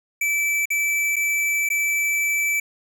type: tone with dropouts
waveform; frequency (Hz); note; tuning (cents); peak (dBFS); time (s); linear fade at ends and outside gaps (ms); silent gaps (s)
square; 2316; D7; -25; -20; 0.21-2.6; 5; 0.656-0.703 / 1.159-1.164 / 1.69-1.701
effects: none